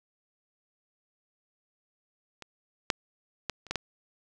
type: clicks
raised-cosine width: 0.2 ms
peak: -25 / -6 / -13 / -30 / -13 / -12 dBFS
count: 6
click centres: 2.423 / 2.902 / 3.497 / 3.667 / 3.71 / 3.757 s
effects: none